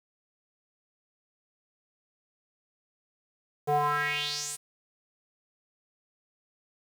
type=tone with band-pass filter sweep; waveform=square; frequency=146.83 Hz; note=D3; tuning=in tune; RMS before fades=-29 dBFS; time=3.67-4.57 s; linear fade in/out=20 ms; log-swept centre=570 to 9600 Hz; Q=4.2; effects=8-bit